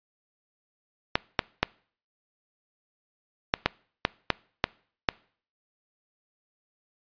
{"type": "clicks", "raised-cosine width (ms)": 0.3, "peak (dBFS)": -4, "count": 9, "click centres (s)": [1.155, 1.392, 1.63, 3.539, 3.66, 4.051, 4.303, 4.641, 5.088], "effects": ["noise-tail reverb RT60 0.5 s tail -24 dB re dry", "resampled to 11025 Hz"]}